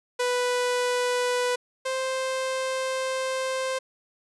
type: tone pair in turn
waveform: sawtooth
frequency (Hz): 493.9 / 523.3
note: B4 / C5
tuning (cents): 0 / 0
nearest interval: minor second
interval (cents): 100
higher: second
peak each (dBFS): -19 / -22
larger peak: first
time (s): 0.19-1.56 / 1.85-3.79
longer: second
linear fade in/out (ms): 10
effects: resampled to 24000 Hz